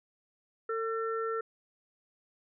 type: harmonic tone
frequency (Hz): 450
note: A4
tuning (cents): +39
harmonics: 1 / 3 / 4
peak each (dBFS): -32 / -35 / -45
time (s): 0.69-1.41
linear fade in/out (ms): 5
effects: none